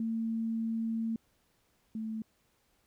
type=tone pair in turn; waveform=sine; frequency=225.8 / 220.4 Hz; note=A3 / A3; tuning=+45 / +3 cents; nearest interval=unison; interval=42 cents; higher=first; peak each=-30 / -34 dBFS; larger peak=first; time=0-1.16 / 1.95-2.22 s; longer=first; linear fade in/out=2 ms; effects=pink hiss -72 dBFS RMS until 2.86 s